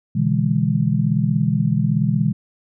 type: chord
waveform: sine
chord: E dominant seventh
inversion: second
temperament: just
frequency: 123.61 / 148.33 / 164.81 / 206 Hz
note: B2 / D3 / E3 / G#3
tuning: +2 / +18 / 0 / -14 cents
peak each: -21 dBFS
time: 0.15-2.33 s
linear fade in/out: 10 ms
effects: none